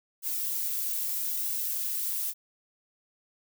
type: noise with flanger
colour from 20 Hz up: violet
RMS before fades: -31 dBFS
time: 0.22-2.34 s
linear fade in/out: 50 ms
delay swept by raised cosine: 1.6 to 3.4 ms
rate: 0.78 Hz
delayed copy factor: -0.65
effects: none